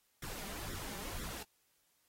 pink noise with flanger, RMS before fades -44 dBFS, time 0.22-1.43 s, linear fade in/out 5 ms, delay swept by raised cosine 0.53 to 5.13 ms, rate 2 Hz, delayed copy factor +0.8, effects white hiss -75 dBFS RMS until 2.08 s + AAC 48 kbps

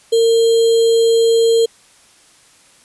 sine tone with sample-and-hold, 457.1 Hz, A#4, 34 cents flat, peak -9 dBFS, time 0.12-1.66 s, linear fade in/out 10 ms, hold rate 3675 Hz, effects white hiss -49 dBFS RMS until 2.84 s + resampled to 24000 Hz

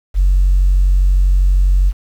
sine tone, 46.25 Hz, F#1, in tune, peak -7 dBFS, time 0.14-1.93 s, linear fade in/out 50 ms, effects tanh soft clip ceiling -5 dBFS + 7-bit

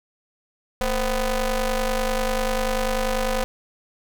sawtooth ring-modulated tone, 246.9 Hz, B3, in tune, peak -14 dBFS, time 0.81-3.44 s, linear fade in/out 0 ms, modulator 272 Hz, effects none

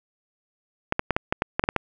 clicks, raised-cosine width 0.5 ms, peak -6 dBFS, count 10, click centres 0.924 / 0.994 / 1.107 / 1.165 / 1.325 / 1.421 / 1.595 / 1.639 / 1.689 / 1.763 s, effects none

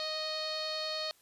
sawtooth tone with low-pass filter, 622.3 Hz, D#5, in tune, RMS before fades -36 dBFS, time 0-1.11 s, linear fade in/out 0 ms, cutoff 4300 Hz, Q 9.3, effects white hiss -65 dBFS RMS until 1.21 s + resampled to 32000 Hz

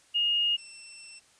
sine / 10% pulse tone pair in turn, 2852 / 2692 Hz, F7 / E7, +36 / +36 cents, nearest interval minor second, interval 100 cents, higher first, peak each -23 / -35 dBFS, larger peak first, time 0.14-0.57 / 0.57-1.2 s, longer second, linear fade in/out 20 ms, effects white hiss -61 dBFS RMS until 1.39 s + resampled to 22050 Hz

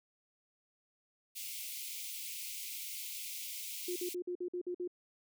white high-pass noise, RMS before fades -43 dBFS, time 1.35-4.15 s, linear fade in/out 20 ms, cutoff 2100 Hz, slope 96 dB/octave
sine tone bursts, 356.4 Hz, F4, 35 cents sharp, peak -35 dBFS, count 8, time 3.88-4.877 s, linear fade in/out 5 ms, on 80 ms, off 51 ms
effects none

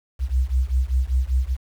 sine beating tone pair, 61.74 / 66.84 Hz, B1 / C2, 0 / +38 cents, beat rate 5.1 Hz, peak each -21 dBFS, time 0.19-1.57 s, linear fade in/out 50 ms, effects 8-bit

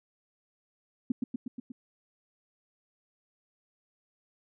sine tone with echo, 246.9 Hz, B3, in tune, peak -23 dBFS, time 1.1-1.12 s, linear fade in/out 5 ms, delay 120 ms, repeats 5, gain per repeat -3 dB, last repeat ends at 1.72 s, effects none

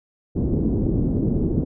white low-pass noise, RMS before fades -21 dBFS, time 0.35-1.65 s, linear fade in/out 20 ms, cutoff 320 Hz, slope 24 dB/octave, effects none

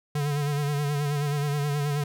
square tone with vibrato, 145.2 Hz, D3, 19 cents flat, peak -25 dBFS, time 0.15-2.04 s, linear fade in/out 5 ms, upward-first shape sine, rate 9.4 Hz, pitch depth 46 cents each way, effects none

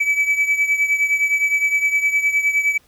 triangle beating tone pair, 2293 / 2302.7 Hz, D7 / D7, -42 / -35 cents, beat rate 9.7 Hz, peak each -15 / -20 dBFS, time 0-2.78 s, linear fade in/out 10 ms, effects pink hiss -56 dBFS RMS until 2.87 s

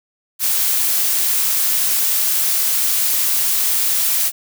blue noise, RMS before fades -17 dBFS, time 0.39-4.32 s, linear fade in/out 50 ms, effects none

